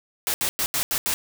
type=noise bursts at uneven times; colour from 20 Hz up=white; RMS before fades=-24 dBFS; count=6; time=0.27-0.34 / 0.41-0.49 / 0.59-0.66 / 0.74-0.83 / 0.91-0.98 / 1.06-1.14 s; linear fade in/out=0 ms; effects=none